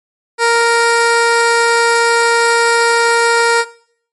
15% pulse tone, 466.2 Hz, A#4, in tune, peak -3 dBFS, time 0.38-3.65 s, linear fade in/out 50 ms, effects noise-tail reverb RT60 0.6 s tail -19 dB re dry + MP3 48 kbps

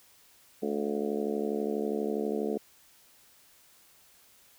harmonic tone with a mistuned harmonic, 72.3 Hz, D2, 27 cents flat, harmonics 3 / 4 / 5 / 6 / 7 / 8 / 9 / 10, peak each -34 / -37 / -36 / -32 / -41 / -42 / -45 / -45 dBFS, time 0.62-2.58 s, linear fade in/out 10 ms, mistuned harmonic 9, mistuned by +48 cents, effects white hiss -60 dBFS RMS until 4.58 s

